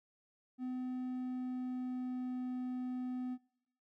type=tone with pitch glide; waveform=triangle; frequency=253.6 to 252.1 Hz; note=B3 to B3; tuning=+46 to +36 cents; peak=-35 dBFS; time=0.58-3.38 s; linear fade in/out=50 ms; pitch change=-10 cents; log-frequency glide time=1.04-2.49 s; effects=noise-tail reverb RT60 0.7 s tail -21 dB re dry